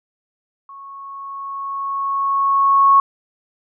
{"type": "tone with level ramp", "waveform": "sine", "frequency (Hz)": 1102, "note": "C#6", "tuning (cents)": -11, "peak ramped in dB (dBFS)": [-35, -7], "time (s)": [0.69, 3], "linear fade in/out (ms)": 2, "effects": []}